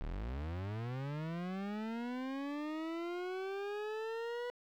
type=linear sweep; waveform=40% pulse; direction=up; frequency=33.09 to 490.6 Hz; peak=-37 dBFS; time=0.01-4.5 s; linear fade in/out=0 ms; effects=low-pass 3000 Hz 12 dB/octave + 11-bit